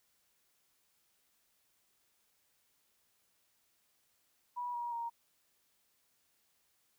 sine tone with pitch steps, 974 / 954 / 934.3 Hz, B5 / A#5 / A#5, -24 / +40 / +4 cents, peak -36 dBFS, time 4.56-5.1 s, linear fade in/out 20 ms, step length 180 ms, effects white hiss -75 dBFS RMS until 6.98 s

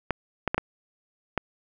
clicks, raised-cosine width 0.5 ms, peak -9 dBFS, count 5, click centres 0.107 / 0.477 / 0.545 / 0.58 / 1.377 s, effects none

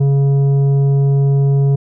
triangle tone with tanh clipping, 139 Hz, C#3, 5 cents sharp, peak -11 dBFS, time 0-1.76 s, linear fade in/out 10 ms, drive 12 dB, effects none

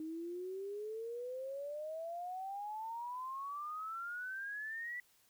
sine exponential sweep, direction up, 311.1 to 1975.5 Hz, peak -40 dBFS, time 0-5 s, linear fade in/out 2 ms, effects white hiss -70 dBFS RMS until 5.29 s

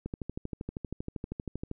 click train, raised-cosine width 3 ms, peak -22 dBFS, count 22, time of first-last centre 0.06-1.714 s, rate 12.7 Hz, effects none

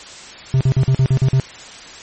triangle tone bursts, 132 Hz, C3, 16 cents sharp, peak -8 dBFS, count 8, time 0.54-1.398 s, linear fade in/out 0 ms, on 67 ms, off 46 ms, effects white hiss -36 dBFS RMS until 2.02 s + MP3 32 kbps

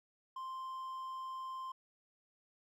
triangle tone, 1046.5 Hz, C6, in tune, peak -39 dBFS, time 0.36-1.72 s, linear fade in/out 5 ms, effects none

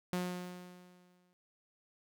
sawtooth tone with exponential decay, 179.7 Hz, F3, 50 cents sharp, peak -28 dBFS, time 0.13-1.33 s, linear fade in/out 0 ms, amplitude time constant 260 ms, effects none

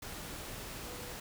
sine tone in noise, 491.9 Hz, B4, 7 cents flat, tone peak -50 dBFS, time 0.86-1.13 s, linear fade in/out 5 ms, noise pink, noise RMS -44 dBFS, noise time 0.02-1.2 s, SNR -9 dB, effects none

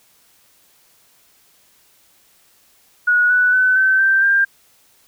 sine tone with pitch steps, 1457 / 1483.3 / 1510.1 / 1537.4 / 1565.2 / 1593.5 Hz, F#6 / F#6 / F#6 / G6 / G6 / G6, -27 / +4 / +35 / -34 / -3 / +28 cents, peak -11 dBFS, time 3.07-4.45 s, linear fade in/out 10 ms, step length 230 ms, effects white hiss -55 dBFS RMS until 5.07 s

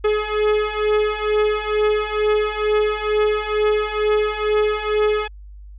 45% pulse beating tone pair, 422.4 / 424.6 Hz, G#4 / G#4, +29 / +38 cents, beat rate 2.2 Hz, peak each -21 / -19 dBFS, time 0.04-5.28 s, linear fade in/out 10 ms, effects added 50 Hz sine -36 dBFS peak until 5.78 s + resampled to 8000 Hz

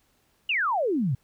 sine exponential sweep, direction down, 2960 to 116.4 Hz, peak -22 dBFS, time 0.49-1.15 s, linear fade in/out 5 ms, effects pink hiss -67 dBFS RMS until 1.23 s

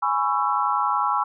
sine chord, C# minor seventh, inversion second, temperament just, 831.5 / 997.9 / 1108.7 / 1330.5 Hz, G#5 / B5 / C#6 / E6, +2 / +18 / 0 / +16 cents, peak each -25 dBFS, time 0.02-1.24 s, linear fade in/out 10 ms, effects none

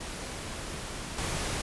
pink noise with level steps, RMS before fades -38 / -32 dBFS, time 0-1.62 s, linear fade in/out 10 ms, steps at 1.18 s, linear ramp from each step 5 ms, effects resampled to 24000 Hz

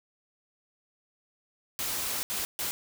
white noise bursts at uneven times, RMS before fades -32 dBFS, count 3, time 1.79-2.23 / 2.3-2.45 / 2.59-2.71 s, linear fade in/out 0 ms, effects none

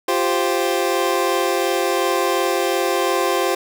25% pulse chord, F suspended second, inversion none, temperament equal, 349.2 / 392 / 523.3 Hz, F4 / G4 / C5, 0 / 0 / 0 cents, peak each -18 dBFS, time 0.08-3.55 s, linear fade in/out 5 ms, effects none

